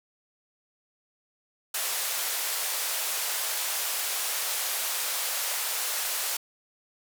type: band-pass noise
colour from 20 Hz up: white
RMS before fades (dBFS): -30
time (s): 1.74-6.37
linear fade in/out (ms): 5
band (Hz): 510 to 16000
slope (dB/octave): 24
effects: none